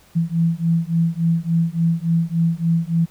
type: beating tone pair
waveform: sine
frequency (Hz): 164.81 / 168.31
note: E3 / E3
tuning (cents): 0 / +36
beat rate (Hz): 3.5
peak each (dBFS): -19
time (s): 0.15-3.06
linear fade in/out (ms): 20
effects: pink hiss -52 dBFS RMS until 3.1 s